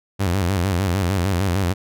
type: tone with vibrato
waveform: sawtooth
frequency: 92.5 Hz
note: F#2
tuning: in tune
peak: -14 dBFS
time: 0.19-1.74 s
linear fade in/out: 20 ms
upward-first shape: square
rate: 6.6 Hz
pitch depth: 110 cents each way
effects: none